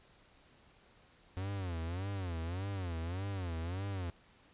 45% pulse tone with vibrato, 90.2 Hz, F#2, 44 cents flat, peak -36 dBFS, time 1.37-4.1 s, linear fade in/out 0 ms, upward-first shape sine, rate 1.7 Hz, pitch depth 180 cents each way, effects pink hiss -64 dBFS RMS until 4.53 s + resampled to 8000 Hz

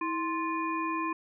harmonic tone with a mistuned harmonic, 349.2 Hz, F4, in tune, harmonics 1 / 3 / 5 / 7, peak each -33 / -31 / -43 / -39 dBFS, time 0.01-1.13 s, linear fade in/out 5 ms, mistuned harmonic 1, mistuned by -130 cents, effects none

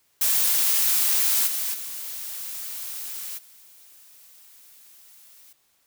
blue noise with level steps, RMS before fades -21 / -27 / -34 / -51 dBFS, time 0.21-5.53 s, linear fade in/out 5 ms, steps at 1.46 / 1.73 / 3.37 s, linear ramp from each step 20 ms, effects white hiss -66 dBFS RMS until 5.86 s

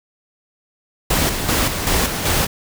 pink noise with tremolo, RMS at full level -17 dBFS, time 1.1-2.47 s, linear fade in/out 5 ms, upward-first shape square, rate 2.6 Hz, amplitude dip 50%, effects none

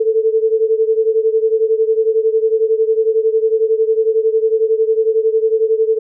sine beating tone pair, 440 / 451 Hz, A4 / A4, 0 / +43 cents, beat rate 11 Hz, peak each -13 / -16 dBFS, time 0-5.99 s, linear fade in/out 10 ms, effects none

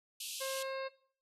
pink band-pass noise, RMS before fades -43 dBFS, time 0.2-0.63 s, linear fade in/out 5 ms, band 2600 to 13000 Hz, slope 96 dB/octave
harmonic tone, 534 Hz, C5, 35 cents sharp, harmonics 1 / 2 / 3 / 4 / 5 / 7 / 8 / 9, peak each -38 / -44 / -48 / -50 / -52 / -55 / -56 / -57 dBFS, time 0.4-0.89 s, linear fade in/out 20 ms
effects noise-tail reverb RT60 0.5 s tail -18 dB re dry

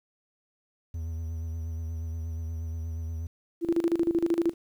triangle tone with vibrato, 81.5 Hz, E2, 19 cents flat, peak -29 dBFS, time 0.94-3.27 s, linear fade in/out 5 ms, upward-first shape triangle, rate 8.4 Hz, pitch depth 44 cents each way
sine tone with tremolo, 337 Hz, E4, 38 cents sharp, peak -20 dBFS, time 3.61-4.54 s, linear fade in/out 50 ms, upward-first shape square, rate 13 Hz, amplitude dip 80%
effects 10-bit

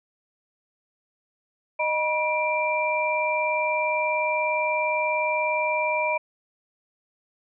sine tone cluster, 617 / 968 / 2361 Hz, D#5 / B5 / D7, -15 / -35 / +9 cents, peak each -26 dBFS, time 1.79-6.18 s, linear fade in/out 10 ms, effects none

